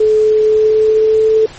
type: tone with pitch glide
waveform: sine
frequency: 431 to 438.5 Hz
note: A4 to A4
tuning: -36 to -6 cents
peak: -7 dBFS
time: 0-1.46 s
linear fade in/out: 5 ms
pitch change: +30 cents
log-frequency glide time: 0.44-1.3 s
effects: pink hiss -35 dBFS RMS until 1.58 s + MP3 32 kbps